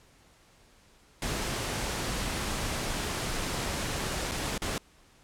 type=noise with dropouts; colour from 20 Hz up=pink; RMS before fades=-32 dBFS; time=1.22-4.78 s; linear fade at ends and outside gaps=2 ms; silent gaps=4.313-4.317 / 4.579-4.619 s; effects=pink hiss -60 dBFS RMS until 5.23 s + low-pass 10000 Hz 12 dB/octave